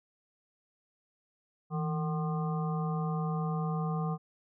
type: harmonic tone with a mistuned harmonic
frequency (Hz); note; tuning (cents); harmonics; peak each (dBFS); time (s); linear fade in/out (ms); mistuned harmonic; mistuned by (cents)
151.5; D#3; -46; 1 / 3 / 5 / 7 / 8; -30 / -41 / -40 / -43 / -43; 1.7-4.18; 50; 1; +120
effects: none